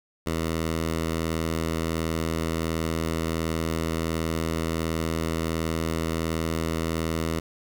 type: tone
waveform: 10% pulse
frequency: 81.4 Hz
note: E2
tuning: 21 cents flat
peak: -17 dBFS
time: 0.26-7.4 s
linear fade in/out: 10 ms
effects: none